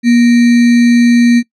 sine tone with sample-and-hold, 238.8 Hz, A#3, 42 cents sharp, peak -4 dBFS, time 0.03-1.43 s, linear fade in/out 50 ms, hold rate 2100 Hz, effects noise-tail reverb RT60 0.1 s tail -21 dB re dry + low-pass 6000 Hz 12 dB/octave

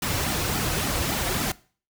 pink noise with flanger, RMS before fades -26 dBFS, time 0.02-1.52 s, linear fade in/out 5 ms, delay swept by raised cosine 1.8 to 5 ms, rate 3.6 Hz, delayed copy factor -0.8, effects noise-tail reverb RT60 0.4 s tail -20 dB re dry

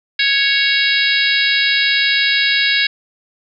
harmonic tone with a mistuned harmonic, 554.4 Hz, C#5, in tune, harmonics 3 / 4 / 5 / 6 / 7 / 8 / 9, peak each -18 / -18 / -21 / -23 / -18 / -24 / -24 dBFS, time 0.19-2.87 s, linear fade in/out 5 ms, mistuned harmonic 6, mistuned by -15 cents, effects none

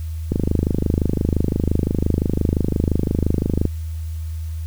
click train, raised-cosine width 3 ms, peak -5 dBFS, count 87, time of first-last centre 0.32-3.653 s, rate 25.8 Hz, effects added 80 Hz sine -24 dBFS peak until 4.66 s + white hiss -49 dBFS RMS until 4.66 s

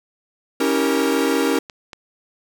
45% pulse chord, C# diminished seventh, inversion none, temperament equal with one note detuned, 277.2 / 323 / 392 / 466.2 Hz, C#4 / E4 / G4 / Bb4, 0 / -35 / 0 / 0 cents, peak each -21 / -23 / -24 / -22 dBFS, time 0.6-1.59 s, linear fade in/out 5 ms
clicks, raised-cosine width 0.2 ms, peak -18 dBFS, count 3, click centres 1.254 / 1.698 / 1.932 s
effects none

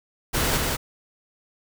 pink noise with echo, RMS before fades -23 dBFS, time 0.33-0.58 s, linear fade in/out 20 ms, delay 190 ms, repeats 1, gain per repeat -2 dB, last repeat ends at 0.77 s, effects none

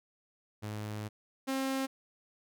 sawtooth tone pair in turn, 106 / 267.1 Hz, G#2 / C4, +36 / +36 cents, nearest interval octave + major third, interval 1600 cents, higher second, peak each -33 / -27 dBFS, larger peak second, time 0.62-1.09 / 1.47-1.87 s, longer first, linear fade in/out 20 ms, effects none

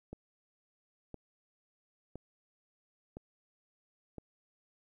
click train, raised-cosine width 2 ms, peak -30 dBFS, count 5, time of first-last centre 0.13-4.183 s, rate 0.987 Hz, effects 12-bit

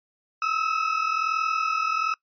35% pulse tone pair together, 1277.3 / 1318.5 Hz, D#6 / E6, +45 / 0 cents, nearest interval minor second, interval 55 cents, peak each -24 dBFS, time 0.42-2.14 s, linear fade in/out 2 ms, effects noise-tail reverb RT60 0.1 s tail -23 dB re dry + resampled to 11025 Hz

